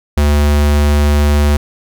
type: tone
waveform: square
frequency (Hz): 73.3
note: D2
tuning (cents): -3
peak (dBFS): -9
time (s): 0.17-1.57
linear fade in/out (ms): 5
effects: none